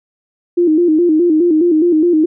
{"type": "tone with vibrato", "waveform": "sine", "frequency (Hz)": 329.6, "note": "E4", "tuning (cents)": 0, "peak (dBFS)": -8, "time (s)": [0.57, 2.26], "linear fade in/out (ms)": 10, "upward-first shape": "square", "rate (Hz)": 4.8, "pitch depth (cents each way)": 100, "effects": []}